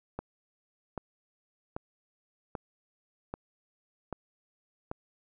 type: click train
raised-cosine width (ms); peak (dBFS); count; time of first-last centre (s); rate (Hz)
1; -21; 7; 0.19-4.914; 1.27
effects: none